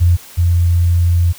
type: tone pair in turn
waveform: sine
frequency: 86.9 / 86.4 Hz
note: F2 / F2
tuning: -8 / -18 cents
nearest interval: unison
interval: 10 cents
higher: first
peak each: -7 / -9 dBFS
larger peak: first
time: 0-0.17 / 0.37-1.33 s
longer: second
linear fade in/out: 20 ms
effects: white hiss -38 dBFS RMS until 1.38 s